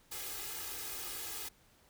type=noise with comb filter; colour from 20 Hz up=white; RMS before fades=-42 dBFS; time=0.11-1.49 s; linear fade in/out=10 ms; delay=2.4 ms; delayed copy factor=+0.95; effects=pink hiss -66 dBFS RMS until 1.89 s